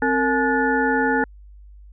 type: tone cluster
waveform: sine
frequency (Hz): 264 / 457.6 / 852 / 1454 / 1751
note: C4 / A#4 / G#5 / F#6 / A6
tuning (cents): +16 / -32 / +44 / -31 / -9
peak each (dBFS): -22 / -23 / -23 / -24 / -25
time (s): 0.02-1.24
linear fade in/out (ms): 2
effects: added 50 Hz sine -41 dBFS peak until 1.92 s